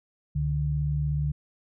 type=tone pair together; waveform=sine; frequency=70.02 / 146.83 Hz; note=C#2 / D3; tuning=+18 / 0 cents; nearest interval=octave + minor second; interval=1282 cents; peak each=-29 / -25 dBFS; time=0.35-1.32 s; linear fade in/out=10 ms; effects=none